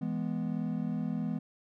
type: chord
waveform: triangle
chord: E major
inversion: none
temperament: equal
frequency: 164.81 / 207.7 / 246.9 Hz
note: E3 / G#3 / B3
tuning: 0 / 0 / 0 cents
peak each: -33 dBFS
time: 0.01-1.39 s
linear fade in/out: 10 ms
effects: none